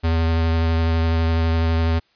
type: tone with vibrato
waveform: square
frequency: 82 Hz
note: E2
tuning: 9 cents flat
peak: -17 dBFS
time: 0.03-2 s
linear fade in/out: 20 ms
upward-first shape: triangle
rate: 12 Hz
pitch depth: 17 cents each way
effects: white hiss -61 dBFS RMS until 2.15 s + resampled to 11025 Hz